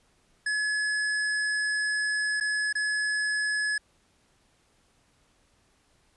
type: tone with dropouts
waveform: square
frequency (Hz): 1701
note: G#6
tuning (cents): +41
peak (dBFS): -26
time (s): 0.46-3.78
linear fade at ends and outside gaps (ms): 5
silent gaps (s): 2.401-2.408 / 2.728-2.752
effects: pink hiss -66 dBFS RMS until 6.16 s + resampled to 24000 Hz

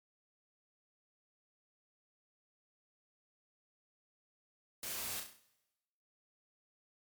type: noise with echo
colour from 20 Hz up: white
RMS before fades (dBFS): -42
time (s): 4.83-5.2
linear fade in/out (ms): 2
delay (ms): 33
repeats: 6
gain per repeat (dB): -5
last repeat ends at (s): 5.398
effects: noise-tail reverb RT60 1.0 s tail -18 dB re dry + MP3 96 kbps

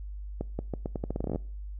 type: accelerating click train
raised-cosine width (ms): 2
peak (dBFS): -18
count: 16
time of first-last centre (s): 0.41-1.359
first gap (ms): 180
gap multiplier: 0.82
effects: noise-tail reverb RT60 0.5 s tail -24 dB re dry + added 50 Hz sine -36 dBFS peak until 1.79 s

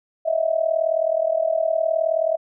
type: tone with amplitude modulation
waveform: sine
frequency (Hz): 648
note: E5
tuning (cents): -30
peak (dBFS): -14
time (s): 0.25-2.37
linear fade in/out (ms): 20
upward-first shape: sine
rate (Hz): 39.2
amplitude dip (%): 85
effects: none

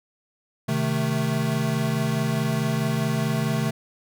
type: chord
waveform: square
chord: A diminished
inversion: first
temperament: equal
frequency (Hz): 130.81 / 155.56 / 220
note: C3 / Eb3 / A3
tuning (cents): 0 / 0 / 0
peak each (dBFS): -27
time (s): 0.68-3.71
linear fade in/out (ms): 10
effects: none

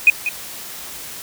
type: tone with echo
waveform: sine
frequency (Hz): 2489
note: D#7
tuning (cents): 0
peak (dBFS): -4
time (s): 0.07-0.1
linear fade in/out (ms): 2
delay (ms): 190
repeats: 1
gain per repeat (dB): -13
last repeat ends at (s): 0.29
effects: tanh soft clip ceiling 0 dBFS + white hiss -33 dBFS RMS until 1.22 s

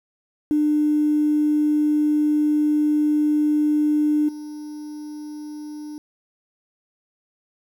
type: tone with level steps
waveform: triangle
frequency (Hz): 300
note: D4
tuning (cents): +37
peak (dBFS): -12 / -29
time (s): 0.51-5.98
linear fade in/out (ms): 0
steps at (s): 4.28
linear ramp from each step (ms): 10
effects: tanh soft clip ceiling -14 dBFS + 8-bit

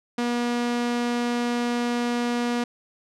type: tone with low-pass filter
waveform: sawtooth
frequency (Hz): 240.3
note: B3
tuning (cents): -47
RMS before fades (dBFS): -25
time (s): 0.18-2.64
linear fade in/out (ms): 5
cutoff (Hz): 7100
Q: 0.64
effects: none

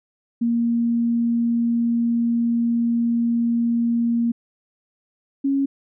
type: tone pair in turn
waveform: sine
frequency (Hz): 234.2 / 275.3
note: A#3 / C#4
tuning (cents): +8 / -12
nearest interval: minor third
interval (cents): 280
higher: second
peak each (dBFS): -17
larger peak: neither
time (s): 0.41-4.32 / 5.44-5.66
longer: first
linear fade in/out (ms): 10
effects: none

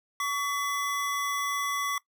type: tone pair together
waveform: square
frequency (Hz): 1130.9 / 2015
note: C#6 / B6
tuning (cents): +34 / +34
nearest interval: minor seventh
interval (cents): 1000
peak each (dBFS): -29 / -35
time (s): 0.2-1.98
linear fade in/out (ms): 2
effects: noise-tail reverb RT60 0.1 s tail -20 dB re dry

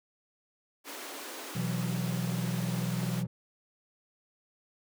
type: high-pass noise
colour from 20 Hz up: pink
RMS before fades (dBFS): -42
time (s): 0.84-3.24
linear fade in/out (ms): 50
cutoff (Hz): 260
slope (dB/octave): 48
type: chord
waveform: triangle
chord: B suspended fourth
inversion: none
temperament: equal with one note detuned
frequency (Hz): 124.55 / 164.81 / 185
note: B2 / E3 / F#3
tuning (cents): +15 / 0 / 0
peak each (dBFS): -32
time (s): 1.55-3.27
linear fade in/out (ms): 10
effects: none

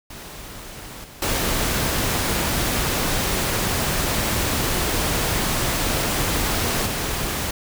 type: noise with level steps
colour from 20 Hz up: pink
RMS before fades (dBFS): -37 / -42 / -22 / -25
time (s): 0.1-7.51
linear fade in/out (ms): 5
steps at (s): 1.04 / 1.22 / 6.86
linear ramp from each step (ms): 2
effects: none

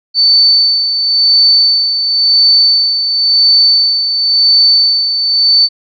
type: tone with tremolo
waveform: sine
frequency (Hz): 4526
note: C#8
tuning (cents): +35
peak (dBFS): -4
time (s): 0.14-5.69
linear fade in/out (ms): 50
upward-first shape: sine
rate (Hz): 0.95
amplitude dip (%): 55
effects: none

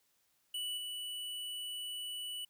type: tone with level steps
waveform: square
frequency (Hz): 2960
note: F#7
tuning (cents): 0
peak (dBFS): -37 / -40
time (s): 0.54-2.45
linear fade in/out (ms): 5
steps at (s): 0.77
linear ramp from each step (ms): 10
effects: white hiss -75 dBFS RMS until 2.49 s

